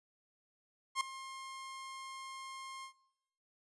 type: tone with ADSR envelope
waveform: sawtooth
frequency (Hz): 1065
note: C6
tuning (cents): +30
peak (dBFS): -25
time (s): 0.95-2.93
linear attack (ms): 58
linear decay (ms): 4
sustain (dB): -16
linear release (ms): 93
effects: noise-tail reverb RT60 0.9 s tail -21 dB re dry + resampled to 24000 Hz